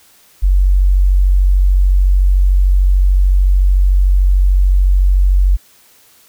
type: tone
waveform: sine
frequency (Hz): 46.78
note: F#1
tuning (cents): +20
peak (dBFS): -7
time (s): 0.42-5.57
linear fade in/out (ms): 20
effects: white hiss -48 dBFS RMS until 6.28 s